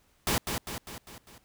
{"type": "noise with echo", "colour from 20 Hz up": "pink", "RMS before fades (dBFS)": -27, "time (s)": [0.27, 0.38], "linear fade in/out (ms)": 0, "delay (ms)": 200, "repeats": 5, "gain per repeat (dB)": -5, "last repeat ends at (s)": 1.38, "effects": ["pink hiss -67 dBFS RMS until 1.44 s"]}